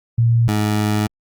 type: tone pair in turn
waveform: sine / 20% pulse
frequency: 116.54 / 105.65 Hz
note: A#2 / G#2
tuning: 0 / +30 cents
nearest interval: major second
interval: 170 cents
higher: first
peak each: -11 / -11 dBFS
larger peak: neither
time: 0.18-0.48 / 0.48-1.07 s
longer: second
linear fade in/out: 5 ms
effects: Opus 48 kbps